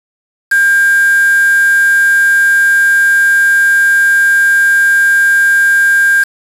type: tone with quantisation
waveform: sine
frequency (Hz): 1600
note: G6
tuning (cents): +35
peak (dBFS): -6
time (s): 0.51-6.24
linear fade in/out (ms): 10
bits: 3
effects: resampled to 32000 Hz